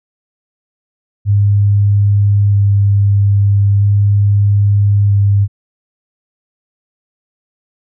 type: tone with vibrato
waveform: sine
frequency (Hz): 101.1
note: G#2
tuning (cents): -46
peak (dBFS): -7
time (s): 1.25-5.48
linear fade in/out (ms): 50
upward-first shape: square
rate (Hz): 0.39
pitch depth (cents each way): 9
effects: none